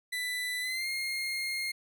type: tone with pitch glide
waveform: 30% pulse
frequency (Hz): 1990 to 2133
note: B6 to C7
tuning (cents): +13 to +33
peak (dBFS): -29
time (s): 0.12-1.72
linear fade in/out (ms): 10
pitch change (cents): +120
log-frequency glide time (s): 0.61-0.88
effects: none

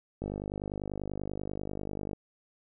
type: click train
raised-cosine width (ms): 2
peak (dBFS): -22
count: 97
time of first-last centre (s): 0.22-2.132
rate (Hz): 50.2
effects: none

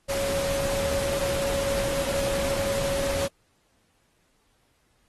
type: tone in noise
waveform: sine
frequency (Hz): 554.4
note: C#5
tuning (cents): 0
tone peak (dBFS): -26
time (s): 0.08-3.28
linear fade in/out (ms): 20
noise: pink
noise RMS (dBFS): -31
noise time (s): 0.08-3.28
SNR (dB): +2
effects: pink hiss -68 dBFS RMS until 5.08 s + AAC 32 kbps

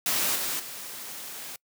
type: noise with level steps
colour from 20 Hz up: white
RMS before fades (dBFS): -26 / -30 / -39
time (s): 0.06-1.56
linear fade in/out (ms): 2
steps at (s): 0.35 / 0.59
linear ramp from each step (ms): 10
effects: noise-tail reverb RT60 0.1 s tail -26 dB re dry + high-pass 150 Hz 12 dB/octave

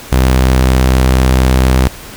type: tone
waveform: sawtooth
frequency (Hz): 64.3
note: C2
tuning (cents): -30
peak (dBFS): -3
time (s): 0.12-1.88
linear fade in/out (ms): 5
effects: pink hiss -31 dBFS RMS until 2.16 s

